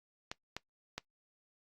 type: clicks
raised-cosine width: 0.2 ms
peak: -21 dBFS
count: 3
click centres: 0.315 / 0.566 / 0.98 s
effects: noise-tail reverb RT60 0.1 s tail -20 dB re dry + Opus 48 kbps